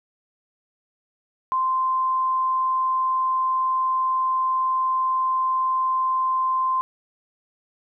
sine tone, 1041 Hz, C6, 9 cents flat, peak -19 dBFS, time 1.52-6.81 s, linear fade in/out 0 ms, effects none

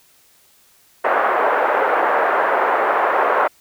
pink band-pass noise, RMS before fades -17 dBFS, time 1.04-3.48 s, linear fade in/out 10 ms, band 480 to 1600 Hz, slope 24 dB/octave, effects white hiss -54 dBFS RMS until 3.6 s

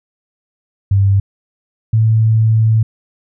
sine tone pair in turn, 98.6 / 110.95 Hz, G2 / A2, +11 / +15 cents, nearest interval major second, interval 204 cents, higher second, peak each -8 dBFS, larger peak neither, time 0.91-1.2 / 1.93-2.83 s, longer second, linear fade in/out 5 ms, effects none

